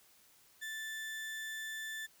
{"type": "tone", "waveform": "35% pulse", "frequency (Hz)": 1760, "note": "A6", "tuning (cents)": 0, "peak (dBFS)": -38, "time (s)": [0.61, 2.07], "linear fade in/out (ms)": 20, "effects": ["white hiss -65 dBFS RMS until 2.2 s"]}